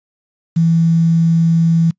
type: tone with quantisation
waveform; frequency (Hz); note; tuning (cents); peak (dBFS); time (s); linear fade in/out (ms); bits
sine; 165.5; E3; +7; -9; 0.56-1.91; 10; 6
effects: noise-tail reverb RT60 0.1 s tail -24 dB re dry + resampled to 16000 Hz